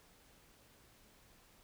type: silence
effects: pink hiss -65 dBFS RMS until 1.63 s

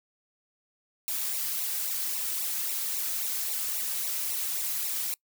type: noise with flanger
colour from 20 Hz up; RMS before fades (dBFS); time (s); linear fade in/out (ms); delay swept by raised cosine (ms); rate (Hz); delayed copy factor
blue; -31; 1.08-5.14; 0; 0.61 to 2.91; 3.7; -0.75
effects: noise-tail reverb RT60 0.1 s tail -24 dB re dry

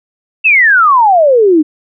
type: exponential sweep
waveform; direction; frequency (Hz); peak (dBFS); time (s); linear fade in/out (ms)
sine; down; 2720 to 293.7; -4; 0.44-1.63; 20
effects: none

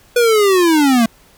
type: linear sweep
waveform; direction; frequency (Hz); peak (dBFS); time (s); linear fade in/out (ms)
square; down; 490 to 220; -10; 0.16-1.06; 5
effects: pink hiss -49 dBFS RMS until 1.37 s

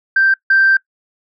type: tone pair in turn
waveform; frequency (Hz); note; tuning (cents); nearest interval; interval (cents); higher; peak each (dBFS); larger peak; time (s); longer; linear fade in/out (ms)
sine; 1568 / 1568; G6 / G6; 0 / 0; unison; 0; neither; -8 / -7; second; 0.16-0.34 / 0.5-0.77; second; 5
effects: noise-tail reverb RT60 0.1 s tail -21 dB re dry + tanh soft clip ceiling -4 dBFS

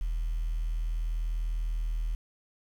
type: tone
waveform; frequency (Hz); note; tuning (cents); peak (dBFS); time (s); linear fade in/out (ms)
sine; 40.19; E1; -43; -26; 0.01-2.15; 0
effects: tanh soft clip ceiling -25 dBFS + 9-bit

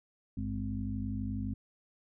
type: harmonic tone with a mistuned harmonic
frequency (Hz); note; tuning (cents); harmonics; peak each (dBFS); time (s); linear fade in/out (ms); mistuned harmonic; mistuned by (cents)
51.91; G#1; 0; 1 / 2 / 4 / 5; -40 / -37 / -38 / -39; 0.37-1.54; 5; 2; -79
effects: none

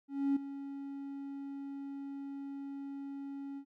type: tone with ADSR envelope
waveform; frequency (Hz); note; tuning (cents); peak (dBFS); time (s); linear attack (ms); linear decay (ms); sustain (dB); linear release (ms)
triangle; 277.7; C#4; +3; -23; 0.08-3.65; 280; 9; -15; 77
effects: tanh soft clip ceiling -22 dBFS

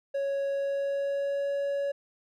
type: tone with pitch glide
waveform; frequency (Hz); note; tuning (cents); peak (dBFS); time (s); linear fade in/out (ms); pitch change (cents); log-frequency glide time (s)
triangle; 554.4 to 561.8; C#5 to C#5; 0 to +23; -25; 0.14-1.92; 10; +23; 0.49-1.51
effects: none

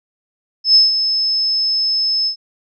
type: tone with ADSR envelope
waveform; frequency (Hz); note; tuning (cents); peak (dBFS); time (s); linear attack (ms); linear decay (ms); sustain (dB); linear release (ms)
sine; 5220; E8; -18; -5; 0.64-2.36; 110; 160; -9; 94
effects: none

